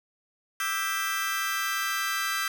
sawtooth chord, E minor seventh, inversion third, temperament just, 1186.7 / 1318.5 / 1582.2 / 1977.8 Hz, D6 / E6 / G6 / B6, +18 / 0 / +16 / +2 cents, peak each -32 / -28 / -27 / -30 dBFS, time 0.6-2.48 s, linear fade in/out 2 ms, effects none

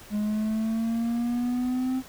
triangle exponential sweep, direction up, 207.3 to 261.6 Hz, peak -22 dBFS, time 0.1-2.03 s, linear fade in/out 50 ms, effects pink hiss -47 dBFS RMS until 2.08 s

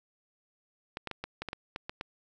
clicks, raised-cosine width 0.3 ms, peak -20 dBFS, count 10, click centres 0.971 / 1.073 / 1.113 / 1.24 / 1.42 / 1.487 / 1.531 / 1.761 / 1.895 / 2.011 s, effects none

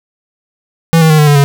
square tone with pitch steps, 164.81 / 159.75 / 154.84 / 150.09 / 145.48 / 141.01 Hz, E3 / D#3 / D#3 / D3 / D3 / C#3, 0 / +46 / -8 / +38 / -16 / +30 cents, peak -5 dBFS, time 0.93-1.44 s, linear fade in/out 0 ms, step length 85 ms, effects 7-bit

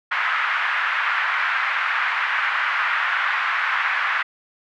white band-pass noise, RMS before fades -22 dBFS, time 0.11-4.23 s, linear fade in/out 10 ms, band 1100 to 2000 Hz, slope 24 dB/octave, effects none

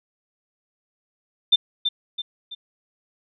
sine tone with echo, 3574 Hz, A7, 26 cents sharp, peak -11 dBFS, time 1.52-1.56 s, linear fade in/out 10 ms, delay 330 ms, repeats 3, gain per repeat -7 dB, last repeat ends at 2.55 s, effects none

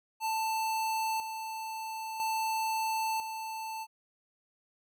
square tone with tremolo, 885 Hz, A5, 10 cents sharp, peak -30 dBFS, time 0.2-3.87 s, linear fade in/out 50 ms, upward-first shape square, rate 0.5 Hz, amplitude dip 55%, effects none

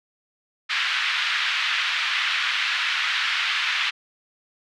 white band-pass noise, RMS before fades -24 dBFS, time 0.69-3.91 s, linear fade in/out 20 ms, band 1300 to 3400 Hz, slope 24 dB/octave, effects none

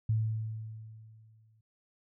sine tone with exponential decay, 110.1 Hz, A2, 2 cents sharp, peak -24 dBFS, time 0.09-1.61 s, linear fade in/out 5 ms, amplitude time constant 330 ms, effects none

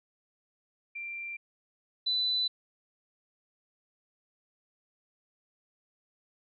sine tone pair in turn, 2364 / 3994 Hz, D7 / B7, +11 / +19 cents, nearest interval major sixth, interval 908 cents, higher second, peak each -36 / -26 dBFS, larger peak second, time 0.95-1.37 / 2.06-2.48 s, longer neither, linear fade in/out 10 ms, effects none

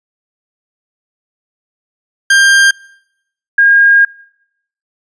40% pulse / sine tone pair in turn, 1593 / 1622.7 Hz, G6 / G#6, +27 / -41 cents, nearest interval unison, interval 32 cents, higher second, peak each -4 dBFS, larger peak neither, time 2.3-2.71 / 3.58-4.05 s, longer second, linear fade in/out 5 ms, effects noise-tail reverb RT60 0.8 s tail -25 dB re dry + resampled to 22050 Hz

